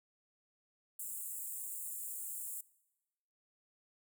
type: high-pass noise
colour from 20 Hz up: pink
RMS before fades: -43 dBFS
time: 0.99-2.61 s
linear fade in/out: 5 ms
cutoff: 7300 Hz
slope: 96 dB/octave
effects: noise-tail reverb RT60 1.0 s tail -22 dB re dry